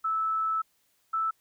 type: tone pair in turn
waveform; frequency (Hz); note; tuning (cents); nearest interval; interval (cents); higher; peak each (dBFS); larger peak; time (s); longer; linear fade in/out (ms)
sine; 1310 / 1317.3; E6 / E6; -11 / -2; unison; 9; second; -25; neither; 0.04-0.62 / 1.13-1.31; first; 10
effects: white hiss -70 dBFS RMS until 1.4 s